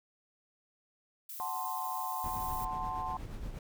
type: noise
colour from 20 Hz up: violet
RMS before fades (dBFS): -44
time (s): 1.29-2.65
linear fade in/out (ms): 5
type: chord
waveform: sine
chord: F# diminished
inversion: none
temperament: equal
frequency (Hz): 740 / 880 / 1046.5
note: F#5 / A5 / C6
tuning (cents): 0 / 0 / 0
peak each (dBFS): -40 / -39 / -37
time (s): 1.4-3.17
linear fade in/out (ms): 0
type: noise with tremolo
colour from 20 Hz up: brown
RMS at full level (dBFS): -40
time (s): 2.24-3.59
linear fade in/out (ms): 2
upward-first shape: sine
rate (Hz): 8.4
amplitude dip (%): 45
effects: none